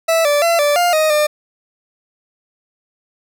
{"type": "tone with pitch steps", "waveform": "40% pulse", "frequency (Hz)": [657, 583, 676, 584, 703, 624, 600], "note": ["E5", "D5", "E5", "D5", "F5", "D#5", "D5"], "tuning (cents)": [-6, -13, 43, -10, 11, 5, 37], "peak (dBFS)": -11, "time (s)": [0.08, 1.27], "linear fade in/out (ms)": 10, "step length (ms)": 170, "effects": []}